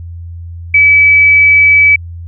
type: tone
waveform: sine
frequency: 2293 Hz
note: D7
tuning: 42 cents flat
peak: -3 dBFS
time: 0.74-1.96 s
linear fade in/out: 5 ms
effects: added 85 Hz sine -23 dBFS peak until 2.27 s